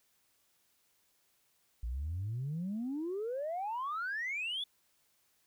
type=exponential sweep; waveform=sine; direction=up; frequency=54.8 to 3520 Hz; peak=-33 dBFS; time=1.83-4.64 s; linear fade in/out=5 ms; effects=tanh soft clip ceiling -31 dBFS + white hiss -73 dBFS RMS until 5.46 s